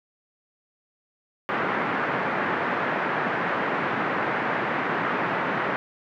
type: band-pass noise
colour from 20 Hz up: white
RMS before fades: -26 dBFS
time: 1.49-5.76 s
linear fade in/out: 0 ms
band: 140 to 1800 Hz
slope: 24 dB/octave
effects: none